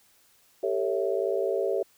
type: chord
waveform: sine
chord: A dominant seventh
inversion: third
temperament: equal with one note detuned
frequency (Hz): 392 / 451.1 / 554.4 / 659.3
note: G4 / A4 / C#5 / E5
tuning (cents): 0 / +43 / 0 / 0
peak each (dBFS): -28 / -30 / -30 / -32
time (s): 0.63-1.83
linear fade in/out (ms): 5
effects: white hiss -62 dBFS RMS until 1.97 s